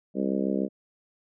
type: harmonic tone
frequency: 66.8 Hz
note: C2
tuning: 36 cents sharp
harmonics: 3 / 4 / 5 / 6 / 7 / 8 / 9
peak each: -28 / -30 / -32 / -34 / -35 / -36 / -37 dBFS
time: 0.14-0.69 s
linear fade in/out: 50 ms
effects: none